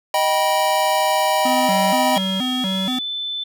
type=chord; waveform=square; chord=Eb augmented; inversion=none; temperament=just; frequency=622.3 / 777.8 / 972.3 Hz; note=Eb5 / G5 / B5; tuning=0 / -14 / -27 cents; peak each=-21 dBFS; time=0.14-2.18 s; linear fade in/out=2 ms
type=tone with vibrato; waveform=square; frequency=220 Hz; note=A3; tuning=in tune; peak=-22 dBFS; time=1.45-2.99 s; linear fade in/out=5 ms; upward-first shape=square; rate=2.1 Hz; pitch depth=250 cents each way
type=tone with pitch glide; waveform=sine; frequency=3265 to 3520 Hz; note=G#7 to A7; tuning=-30 to 0 cents; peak=-23 dBFS; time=2.15-3.44 s; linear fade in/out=10 ms; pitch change=+130 cents; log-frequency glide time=2.53-3.06 s
effects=none